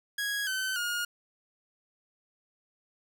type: tone with pitch steps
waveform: sawtooth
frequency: 1656 / 1529 / 1429 Hz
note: G#6 / G6 / F6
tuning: -5 / -44 / +39 cents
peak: -26 dBFS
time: 0.18-1.05 s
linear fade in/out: 5 ms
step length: 290 ms
effects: none